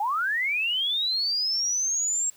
sine linear sweep, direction up, 784 to 7590 Hz, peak -23 dBFS, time 0-2.3 s, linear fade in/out 5 ms, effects white hiss -56 dBFS RMS until 2.36 s

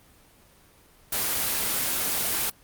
white noise, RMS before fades -26 dBFS, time 1.12-2.5 s, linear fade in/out 5 ms, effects pink hiss -56 dBFS RMS until 2.63 s + Opus 24 kbps

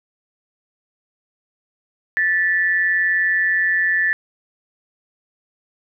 sine tone pair together, 1760 / 1940.5 Hz, A6 / B6, 0 / -31 cents, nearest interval major second, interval 169 cents, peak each -16 / -22 dBFS, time 2.17-4.13 s, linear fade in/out 0 ms, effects none

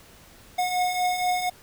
square beating tone pair, 722 / 726.2 Hz, F#5 / F#5, -43 / -33 cents, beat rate 4.2 Hz, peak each -31 / -24 dBFS, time 0.58-1.5 s, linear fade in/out 10 ms, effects pink hiss -51 dBFS RMS until 1.62 s

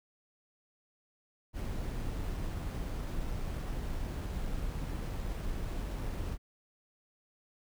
brown noise with sample-and-hold, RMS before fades -36 dBFS, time 1.53-6.38 s, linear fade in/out 50 ms, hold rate 11025 Hz, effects none

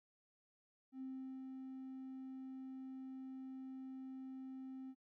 triangle tone with ADSR envelope, 262.8 Hz, C4, 8 cents sharp, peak -40 dBFS, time 0.92-4.95 s, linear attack 97 ms, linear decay 390 ms, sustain -4 dB, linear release 57 ms, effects noise-tail reverb RT60 0.1 s tail -26 dB re dry + tanh soft clip ceiling -41 dBFS

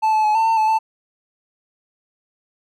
triangle tone with pitch steps, 875 / 866 / 851 / 894 / 901 / 869 / 884 Hz, A5 / A5 / G#5 / A5 / A5 / A5 / A5, -10 / -28 / +42 / +27 / +41 / -22 / +8 cents, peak -12 dBFS, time 0.02-0.79 s, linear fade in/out 20 ms, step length 110 ms, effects none

